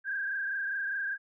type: tone with frequency modulation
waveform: sine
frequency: 1600 Hz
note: G6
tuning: 35 cents sharp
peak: -30 dBFS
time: 0.04-1.18 s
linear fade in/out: 50 ms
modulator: 24.9 Hz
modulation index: 2.2
effects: none